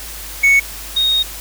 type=tone pair in turn; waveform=triangle / sine; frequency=2217 / 3729 Hz; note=C#7 / A#7; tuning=0 / 0 cents; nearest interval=major sixth; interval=900 cents; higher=second; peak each=-6 / -12 dBFS; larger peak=first; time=0.43-0.6 / 0.96-1.23 s; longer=second; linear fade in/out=10 ms; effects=added 50 Hz sine -34 dBFS peak until 1.4 s + white hiss -31 dBFS RMS until 1.4 s